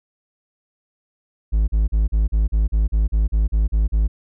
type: tone bursts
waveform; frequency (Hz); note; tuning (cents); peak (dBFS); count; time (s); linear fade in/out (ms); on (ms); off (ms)
triangle; 53.1; G#1; +39; -12; 13; 1.52-4.08; 20; 160; 40
effects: none